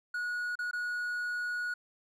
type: tone with dropouts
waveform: triangle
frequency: 1456 Hz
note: F#6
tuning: 28 cents flat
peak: -30 dBFS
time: 0.14-1.74 s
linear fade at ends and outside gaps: 5 ms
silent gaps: 0.555-0.589 / 0.712-0.731 s
effects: none